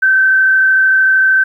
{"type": "tone with frequency modulation", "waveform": "sine", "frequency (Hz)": 1544, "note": "G6", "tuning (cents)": -27, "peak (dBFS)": -7, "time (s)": [0.02, 1.44], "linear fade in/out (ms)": 10, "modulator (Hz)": 33.2, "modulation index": 0.56, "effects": ["8-bit"]}